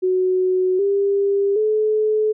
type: tone with pitch steps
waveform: sine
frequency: 370 / 398.9 / 430 Hz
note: F#4 / G4 / A4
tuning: 0 / +30 / -40 cents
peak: -15 dBFS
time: 0.02-2.33 s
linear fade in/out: 20 ms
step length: 770 ms
effects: none